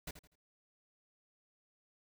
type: noise with echo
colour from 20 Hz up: pink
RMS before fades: -43 dBFS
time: 0.07-0.11 s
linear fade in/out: 5 ms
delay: 82 ms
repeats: 3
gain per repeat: -11 dB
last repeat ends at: 0.356 s
effects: none